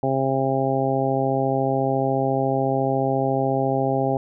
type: harmonic tone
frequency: 134.1 Hz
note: C3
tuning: 43 cents sharp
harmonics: 1 / 2 / 3 / 4 / 5 / 6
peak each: -26 / -26 / -26 / -26 / -26 / -26 dBFS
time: 0.03-4.17 s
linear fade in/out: 2 ms
effects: none